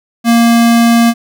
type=tone; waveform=square; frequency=233.1 Hz; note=A#3; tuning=in tune; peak=-6 dBFS; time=0.24-1.14 s; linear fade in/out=50 ms; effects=none